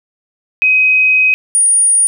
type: tone pair in turn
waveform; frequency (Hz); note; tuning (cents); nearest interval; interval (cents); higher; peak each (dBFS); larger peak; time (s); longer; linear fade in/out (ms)
sine; 2524 / 9562; D#7 / D9; +24 / +30; octave + major seventh; 2306; second; -7; neither; 0.62-1.34 / 1.55-2.07; first; 0
effects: none